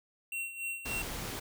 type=tone with tremolo; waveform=square; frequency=2730 Hz; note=F7; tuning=40 cents flat; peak=-34 dBFS; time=0.32-1.02 s; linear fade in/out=2 ms; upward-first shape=sine; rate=3.5 Hz; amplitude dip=70%
type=noise; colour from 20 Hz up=pink; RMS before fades=-39 dBFS; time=0.85-1.4 s; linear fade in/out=10 ms
effects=none